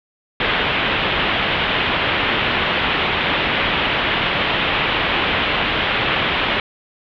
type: low-pass noise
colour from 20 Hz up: white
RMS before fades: -19 dBFS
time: 0.4-6.6 s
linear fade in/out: 2 ms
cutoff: 3400 Hz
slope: 48 dB/octave
effects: none